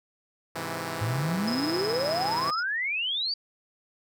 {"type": "chord", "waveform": "5% pulse", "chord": "Ab augmented", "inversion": "none", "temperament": "equal", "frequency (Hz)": [103.83, 130.81, 164.81], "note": ["Ab2", "C3", "E3"], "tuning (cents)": [0, 0, 0], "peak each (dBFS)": [-27, -26, -22], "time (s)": [0.55, 2.51], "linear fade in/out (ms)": 10}
{"type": "exponential sweep", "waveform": "sine", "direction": "up", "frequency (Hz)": [103.83, 4727], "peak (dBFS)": -26, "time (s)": [1.01, 3.34], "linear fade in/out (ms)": 5}
{"type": "tone with tremolo", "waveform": "sine", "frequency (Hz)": 5090, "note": "D#8", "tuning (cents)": 39, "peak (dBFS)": -28, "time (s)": [1.47, 2.63], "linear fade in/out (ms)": 10, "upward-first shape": "triangle", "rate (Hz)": 19, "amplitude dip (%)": 90}
{"effects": []}